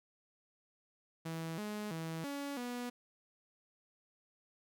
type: tone with pitch steps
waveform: sawtooth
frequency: 163.2 / 210.2 / 162.6 / 282.6 / 244.2 Hz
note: E3 / G#3 / E3 / C#4 / B3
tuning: -17 / +21 / -23 / +34 / -19 cents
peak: -35 dBFS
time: 1.25-2.9 s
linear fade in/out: 10 ms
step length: 330 ms
effects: none